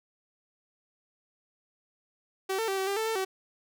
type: tone with pitch steps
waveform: sawtooth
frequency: 382.8 / 448.9 / 387.8 / 382.5 / 397.5 / 442.2 / 447 / 380.5 Hz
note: G4 / A4 / G4 / G4 / G4 / A4 / A4 / F#4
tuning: -41 / +35 / -19 / -42 / +24 / +9 / +27 / +48 cents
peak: -24 dBFS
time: 2.49-3.25 s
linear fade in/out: 10 ms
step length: 95 ms
effects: none